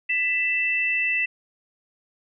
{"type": "tone pair together", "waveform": "sine", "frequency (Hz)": [1989.8, 2656], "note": ["B6", "E7"], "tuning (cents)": [12, 12], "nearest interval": "perfect fourth", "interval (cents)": 500, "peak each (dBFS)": [-25, -22], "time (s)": [0.09, 1.26], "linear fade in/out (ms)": 10, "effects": []}